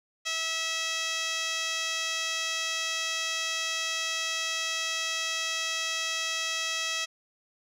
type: tone with band-pass filter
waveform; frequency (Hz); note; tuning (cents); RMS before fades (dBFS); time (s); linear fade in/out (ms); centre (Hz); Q
15% pulse; 650; E5; -24; -31; 0.25-7.06; 20; 4300; 3.5
effects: none